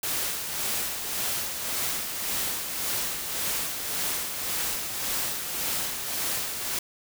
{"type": "noise with tremolo", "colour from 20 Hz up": "white", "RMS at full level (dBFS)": -28, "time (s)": [0.03, 6.79], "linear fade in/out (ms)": 2, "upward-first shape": "sine", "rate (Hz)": 1.8, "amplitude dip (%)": 45, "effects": []}